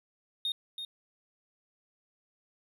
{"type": "tone with echo", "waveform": "triangle", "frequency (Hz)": 3695, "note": "A#7", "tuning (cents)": -16, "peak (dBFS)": -27, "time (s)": [0.45, 0.52], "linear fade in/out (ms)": 2, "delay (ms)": 330, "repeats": 1, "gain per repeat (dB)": -8, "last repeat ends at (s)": 0.85, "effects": ["tanh soft clip ceiling -23 dBFS"]}